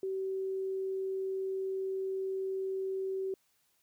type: tone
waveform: sine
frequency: 382.7 Hz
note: G4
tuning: 42 cents flat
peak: -32 dBFS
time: 0.03-3.34 s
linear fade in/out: 2 ms
effects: white hiss -73 dBFS RMS until 3.82 s